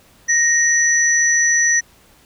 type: tone pair together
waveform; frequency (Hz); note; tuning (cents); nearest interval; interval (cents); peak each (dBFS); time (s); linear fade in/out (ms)
sine; 1864.7 / 5927; A#6 / F#8; 0 / +2; octave + minor sixth; 2002; -15; 0.28-1.81; 20
effects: pink hiss -51 dBFS RMS until 2.25 s